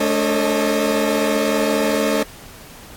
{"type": "tone cluster", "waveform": "40% pulse", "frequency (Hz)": [215.6, 288, 446.5, 543, 620], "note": ["A3", "D4", "A4", "C#5", "D#5"], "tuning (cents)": [-35, -34, 25, -36, -6], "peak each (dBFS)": -22, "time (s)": [0, 2.23], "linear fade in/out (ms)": 5, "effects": ["pink hiss -41 dBFS RMS until 2.96 s", "AAC 64 kbps"]}